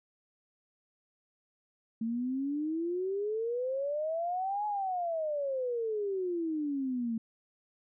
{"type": "exponential two-way sweep", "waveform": "sine", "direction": "up then down", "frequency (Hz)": [222.1, 848, 222.1], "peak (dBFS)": -30, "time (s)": [2.01, 7.18], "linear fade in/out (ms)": 5, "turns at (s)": 4.66, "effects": []}